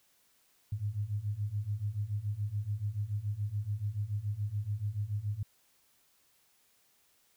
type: beating tone pair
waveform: sine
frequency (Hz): 99.9 / 106.9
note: G2 / A2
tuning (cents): +33 / -49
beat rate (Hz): 7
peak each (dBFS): -36 / -34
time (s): 0.72-5.43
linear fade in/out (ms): 5
effects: white hiss -69 dBFS RMS until 7.36 s